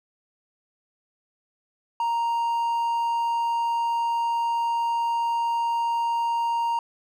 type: tone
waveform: triangle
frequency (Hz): 932.3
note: A#5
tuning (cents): 0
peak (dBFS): -20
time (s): 2-6.79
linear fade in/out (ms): 2
effects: none